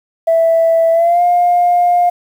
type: tone with pitch glide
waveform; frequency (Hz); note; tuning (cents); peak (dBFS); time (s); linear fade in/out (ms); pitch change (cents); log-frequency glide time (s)
sine; 659.3 to 706.6; E5 to F5; 0 to +20; -7; 0.27-2.1; 10; +120; 0.92-1.22
effects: tanh soft clip ceiling -4 dBFS + 7-bit